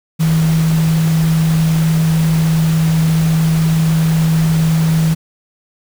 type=tone in noise; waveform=sine; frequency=160.9 Hz; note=E3; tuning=42 cents flat; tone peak=-10 dBFS; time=0.19-5.15 s; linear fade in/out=20 ms; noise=pink; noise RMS=-26 dBFS; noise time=0.19-5.15 s; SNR=+13 dB; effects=none